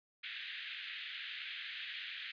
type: band-pass noise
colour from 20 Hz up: white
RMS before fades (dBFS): -45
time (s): 0.23-2.32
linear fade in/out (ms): 10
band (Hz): 1600 to 3700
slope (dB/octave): 48
effects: resampled to 11025 Hz